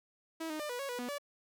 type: tone with pitch steps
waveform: sawtooth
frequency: 324.3 / 308.6 / 598 / 489.1 / 553 / 489.2 / 245.2 / 575 Hz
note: E4 / D#4 / D5 / B4 / C#5 / B4 / B3 / D5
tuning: -28 / -14 / +31 / -17 / -4 / -16 / -12 / -37 cents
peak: -33 dBFS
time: 0.4-1.184 s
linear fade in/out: 10 ms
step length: 98 ms
effects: none